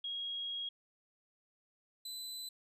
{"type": "tone pair in turn", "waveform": ["sine", "sawtooth"], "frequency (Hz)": [3287, 4013], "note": ["G#7", "B7"], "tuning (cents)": [-19, 27], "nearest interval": "minor third", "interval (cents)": 346, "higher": "second", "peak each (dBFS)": [-37, -39], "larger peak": "first", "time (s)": [[0.04, 0.69], [2.05, 2.49]], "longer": "first", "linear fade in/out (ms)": 5, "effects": ["resampled to 32000 Hz"]}